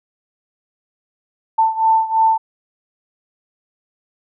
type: beating tone pair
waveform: sine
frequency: 889 / 892 Hz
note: A5 / A5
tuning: +18 / +23 cents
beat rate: 3 Hz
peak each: -14 / -17 dBFS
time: 1.58-2.38 s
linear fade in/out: 10 ms
effects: none